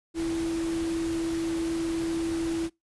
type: tone in noise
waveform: sine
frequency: 330.5 Hz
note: E4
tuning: 5 cents sharp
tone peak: -26 dBFS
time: 0.14-2.7 s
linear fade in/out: 50 ms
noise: pink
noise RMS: -39 dBFS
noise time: 0.14-2.7 s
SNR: +10 dB
effects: noise-tail reverb RT60 0.2 s tail -25 dB re dry + resampled to 24000 Hz